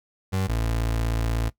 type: tone pair in turn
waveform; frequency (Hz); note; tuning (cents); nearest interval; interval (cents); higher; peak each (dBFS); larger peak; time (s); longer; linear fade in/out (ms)
30% pulse; 95.1 / 56.4; F#2 / A1; +48 / +44; major sixth; 904; first; -20; neither; 0.32-0.48 / 0.48-1.5; second; 20
effects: noise-tail reverb RT60 0.1 s tail -18 dB re dry